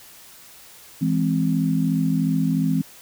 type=chord; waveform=sine; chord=E augmented; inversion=none; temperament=equal; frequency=164.81 / 207.7 / 261.6 Hz; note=E3 / G#3 / B#3; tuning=0 / 0 / 0 cents; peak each=-21 / -25 / -22 dBFS; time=1.01-2.82 s; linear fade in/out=10 ms; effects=white hiss -46 dBFS RMS until 3.01 s